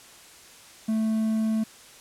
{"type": "tone with quantisation", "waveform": "triangle", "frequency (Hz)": 220, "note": "A3", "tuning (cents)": 0, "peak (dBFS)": -20, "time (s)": [0.88, 1.64], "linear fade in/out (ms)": 10, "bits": 8, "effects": ["white hiss -49 dBFS RMS until 2 s", "low-pass 10000 Hz 12 dB/octave"]}